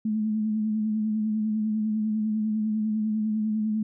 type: tone with vibrato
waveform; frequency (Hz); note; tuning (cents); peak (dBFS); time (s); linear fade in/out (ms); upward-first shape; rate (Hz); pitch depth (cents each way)
sine; 215.7; A3; -34; -23; 0.05-3.83; 5; sine; 10; 33
effects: none